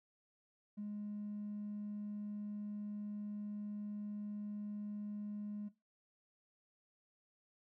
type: tone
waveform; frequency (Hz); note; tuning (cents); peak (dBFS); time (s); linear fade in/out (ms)
triangle; 207.7; G#3; 0; -37; 0.77-5.69; 20
effects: noise-tail reverb RT60 0.2 s tail -17 dB re dry + tanh soft clip ceiling -39 dBFS